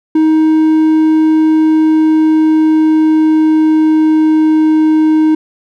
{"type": "tone with pitch glide", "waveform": "triangle", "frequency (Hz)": [314.4, 312.2], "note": ["D#4", "D#4"], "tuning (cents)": [18, 6], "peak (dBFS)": -4, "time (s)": [0.15, 5.35], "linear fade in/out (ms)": 5, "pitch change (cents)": -12, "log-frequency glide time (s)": [1.48, 4.83], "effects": []}